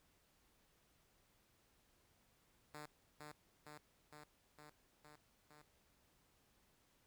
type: tone with echo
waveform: 5% pulse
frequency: 150 Hz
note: D3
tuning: 37 cents sharp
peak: -39 dBFS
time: 2.74-2.86 s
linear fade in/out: 2 ms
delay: 460 ms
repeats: 6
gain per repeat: -2 dB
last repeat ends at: 5.62 s
effects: pink hiss -75 dBFS RMS until 7.06 s